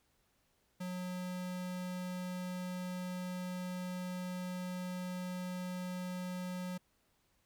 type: tone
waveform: square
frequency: 181.5 Hz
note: F#3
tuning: 33 cents flat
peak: -39 dBFS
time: 0.8-6.78 s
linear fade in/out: 10 ms
effects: pink hiss -75 dBFS RMS until 7.45 s

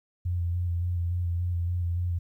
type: tone with vibrato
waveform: sine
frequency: 87.31 Hz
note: F2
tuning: in tune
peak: -25 dBFS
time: 0.25-2.19 s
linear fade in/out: 10 ms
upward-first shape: square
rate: 3.5 Hz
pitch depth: 24 cents each way
effects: 11-bit

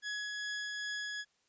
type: tone with tremolo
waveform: sawtooth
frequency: 1680 Hz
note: G#6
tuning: 19 cents sharp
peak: -32 dBFS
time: 0.02-1.25 s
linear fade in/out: 50 ms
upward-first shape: triangle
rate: 2.5 Hz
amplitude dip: 25%
effects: white hiss -74 dBFS RMS until 1.48 s + resampled to 16000 Hz

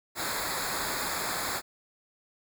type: noise with comb filter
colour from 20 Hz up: pink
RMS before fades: -32 dBFS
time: 0.15-1.62 s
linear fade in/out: 50 ms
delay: 0.34 ms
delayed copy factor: -0.85
effects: none

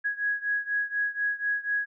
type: beating tone pair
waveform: sine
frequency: 1661.2 / 1665.3 Hz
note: G#6 / G#6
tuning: 0 / +4 cents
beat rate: 4.1 Hz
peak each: -28 / -30 dBFS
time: 0.04-1.86 s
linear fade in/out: 20 ms
effects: none

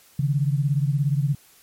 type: beating tone pair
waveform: sine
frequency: 138.59 / 155.59 Hz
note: C#3 / D#3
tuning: 0 / 0 cents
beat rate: 17 Hz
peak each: -20 / -24 dBFS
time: 0.19-1.35 s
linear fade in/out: 5 ms
effects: white hiss -54 dBFS RMS until 1.62 s + MP3 64 kbps

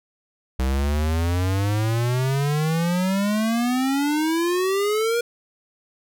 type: exponential sweep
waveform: square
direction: up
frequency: 63.5 to 478.8 Hz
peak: -20 dBFS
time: 0.59-5.21 s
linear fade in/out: 5 ms
effects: none

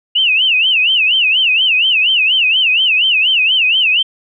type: tone with vibrato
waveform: sine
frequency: 2794 Hz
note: F7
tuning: in tune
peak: -9 dBFS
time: 0.15-4.03 s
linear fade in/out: 10 ms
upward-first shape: sine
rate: 4.2 Hz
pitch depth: 200 cents each way
effects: none

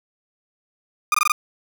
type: tone bursts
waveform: 30% pulse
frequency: 1218 Hz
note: D#6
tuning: 37 cents flat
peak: -12 dBFS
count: 5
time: 1.12-1.32 s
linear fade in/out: 2 ms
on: 24 ms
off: 20 ms
effects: none

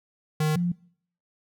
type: tone pair in turn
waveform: square / sine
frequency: 154.1 / 175.19 Hz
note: D#3 / F3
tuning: -16 / +6 cents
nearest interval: major second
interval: 222 cents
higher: second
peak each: -22 dBFS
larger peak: neither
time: 0.4-0.56 / 0.56-0.72 s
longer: neither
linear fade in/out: 5 ms
effects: noise-tail reverb RT60 0.6 s tail -24 dB re dry

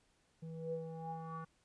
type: tone with low-pass filter sweep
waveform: square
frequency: 162.4 Hz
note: E3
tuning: 26 cents flat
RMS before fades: -44 dBFS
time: 0.42-1.45 s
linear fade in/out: 10 ms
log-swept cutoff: 330 to 1300 Hz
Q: 9.6
effects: pink hiss -74 dBFS RMS until 1.64 s + resampled to 22050 Hz

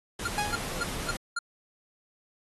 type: noise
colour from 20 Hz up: pink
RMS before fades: -36 dBFS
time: 0.19-1.17 s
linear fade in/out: 5 ms
type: tone bursts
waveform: square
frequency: 1400 Hz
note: F6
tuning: 4 cents sharp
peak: -28 dBFS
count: 5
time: 0.25-1.39 s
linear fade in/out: 5 ms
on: 28 ms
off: 250 ms
type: tone with exponential decay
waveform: sawtooth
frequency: 830.6 Hz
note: G#5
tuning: in tune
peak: -21 dBFS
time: 0.38-0.71 s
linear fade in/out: 0 ms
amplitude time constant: 71 ms
effects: AAC 32 kbps

